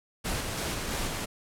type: noise with tremolo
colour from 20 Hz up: pink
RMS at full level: -31 dBFS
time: 0.24-1.26 s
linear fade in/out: 20 ms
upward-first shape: square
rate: 3 Hz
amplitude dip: 25%
effects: low-pass 12000 Hz 12 dB/octave